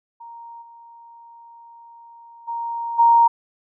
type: tone with level steps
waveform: sine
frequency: 932.3 Hz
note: A#5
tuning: in tune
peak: -36 / -42 / -24 / -10 dBFS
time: 0.2-3.28 s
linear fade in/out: 10 ms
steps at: 0.61 / 2.47 / 2.98 s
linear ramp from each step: 20 ms
effects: none